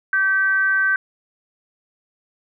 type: tone with frequency modulation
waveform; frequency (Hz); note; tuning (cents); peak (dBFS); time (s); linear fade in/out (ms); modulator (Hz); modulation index
sine; 1547; G6; -23; -15; 0.13-0.96; 2; 390; 0.36
effects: none